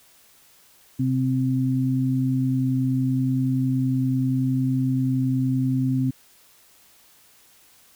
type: tone pair together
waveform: sine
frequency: 130.2 / 260.8 Hz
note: C3 / C4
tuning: -8 / -5 cents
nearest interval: octave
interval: 1203 cents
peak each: -22 dBFS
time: 0.99-6.11 s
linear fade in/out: 10 ms
effects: white hiss -55 dBFS RMS until 7.95 s